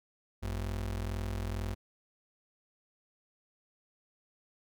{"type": "ring-modulated tone", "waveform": "square", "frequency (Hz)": 73.42, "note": "D2", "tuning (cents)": 0, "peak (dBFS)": -31, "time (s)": [0.42, 1.75], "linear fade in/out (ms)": 20, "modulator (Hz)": 21.1, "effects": []}